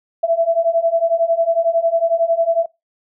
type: beating tone pair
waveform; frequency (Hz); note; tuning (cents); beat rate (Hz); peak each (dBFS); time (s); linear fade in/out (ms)
sine; 660 / 671; E5 / E5; +2 / +31; 11; -16; 0.23-2.66; 10
effects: noise-tail reverb RT60 0.2 s tail -21 dB re dry